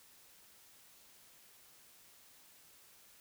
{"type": "silence", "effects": ["white hiss -62 dBFS RMS until 3.2 s"]}